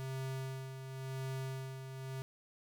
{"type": "tone with tremolo", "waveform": "square", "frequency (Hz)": 132.5, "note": "C3", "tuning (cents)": 22, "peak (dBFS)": -38, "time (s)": [0, 2.22], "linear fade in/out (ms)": 0, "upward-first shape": "sine", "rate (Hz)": 0.94, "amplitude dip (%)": 55, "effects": []}